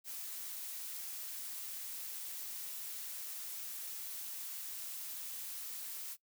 blue noise, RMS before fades -44 dBFS, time 0.04-6.17 s, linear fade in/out 50 ms, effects noise-tail reverb RT60 0.1 s tail -20 dB re dry

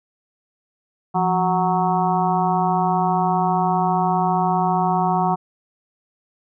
harmonic tone with a mistuned harmonic, 185 Hz, F#3, in tune, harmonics 1 / 2 / 4 / 5 / 6 / 7, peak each -22 / -28 / -20 / -23 / -26 / -32 dBFS, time 1.14-5.36 s, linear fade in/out 20 ms, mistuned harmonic 1, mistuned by -120 cents, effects none

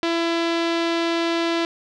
sawtooth tone with low-pass filter, 335.2 Hz, E4, 29 cents sharp, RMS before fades -22 dBFS, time 0.03-1.65 s, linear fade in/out 0 ms, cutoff 4000 Hz, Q 1.7, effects none

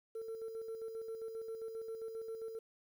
sine tone with tremolo, 450 Hz, A4, 39 cents sharp, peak -38 dBFS, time 0.15-2.59 s, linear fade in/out 5 ms, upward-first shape square, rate 7.5 Hz, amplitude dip 45%, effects tanh soft clip ceiling -37 dBFS + 11-bit

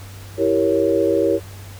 sine chord, E diminished seventh, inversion none, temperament equal, 329.6 / 392 / 466.2 / 554.4 Hz, E4 / G4 / Bb4 / Db5, 0 / 0 / 0 / 0 cents, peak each -20 dBFS, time 0.37-1.4 s, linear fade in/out 50 ms, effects added 97 Hz sine -35 dBFS peak until 1.79 s + pink hiss -42 dBFS RMS until 1.79 s

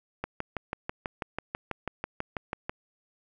click train, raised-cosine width 0.5 ms, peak -16 dBFS, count 16, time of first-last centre 0.24-2.695 s, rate 6.11 Hz, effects none

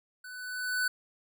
square tone with level ramp, 1496 Hz, F#6, 19 cents sharp, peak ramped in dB -44 to -26 dBFS, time 0.24-0.88 s, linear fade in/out 5 ms, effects none

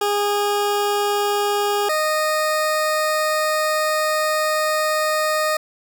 20% pulse tone pair in turn, 410.1 / 618.2 Hz, G#4 / D#5, -22 / -11 cents, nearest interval perfect fifth, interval 711 cents, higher second, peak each -13 dBFS, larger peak neither, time 0.01-1.89 / 1.89-5.57 s, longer second, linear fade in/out 5 ms, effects none

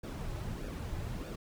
brown noise with flanger, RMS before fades -39 dBFS, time 0.03-1.36 s, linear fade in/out 10 ms, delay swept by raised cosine 0.96 to 4.36 ms, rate 1.6 Hz, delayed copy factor -0.55, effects none

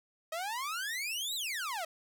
sawtooth exponential two-way sweep, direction up then down, 622.3 to 4051 to 622.3 Hz, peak -31 dBFS, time 0.32-1.85 s, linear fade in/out 5 ms, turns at 1.35 s, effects 12-bit

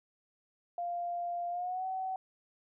sine tone with pitch glide, 697 to 755.7 Hz, F5 to F#5, -4 to +36 cents, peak -33 dBFS, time 0.78-2.16 s, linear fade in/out 2 ms, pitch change +140 cents, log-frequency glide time 1.5-1.86 s, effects none

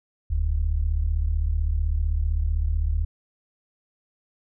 sine tone pair together, 40.38 / 76.1 Hz, E1 / D#2, -35 / -38 cents, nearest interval major seventh, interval 1097 cents, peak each -23 dBFS, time 0.3-3.05 s, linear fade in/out 10 ms, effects none

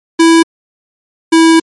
square tone pair in turn, 329.6 / 326.6 Hz, E4 / E4, 0 / -16 cents, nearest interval unison, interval 16 cents, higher first, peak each -4 dBFS, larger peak neither, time 0.19-0.43 / 1.32-1.6 s, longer second, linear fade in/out 10 ms, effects MP3 48 kbps

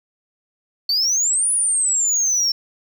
sine exponential two-way sweep, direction up then down, 4435 to 9956 to 5380 Hz, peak -13 dBFS, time 0.89-2.52 s, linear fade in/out 5 ms, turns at 1.51 s, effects tanh soft clip ceiling -15 dBFS + 9-bit

